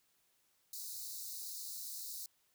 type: high-pass noise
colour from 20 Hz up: white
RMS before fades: -45 dBFS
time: 0.73-2.26 s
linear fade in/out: 2 ms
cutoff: 3900 Hz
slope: 96 dB/octave
effects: white hiss -75 dBFS RMS until 2.54 s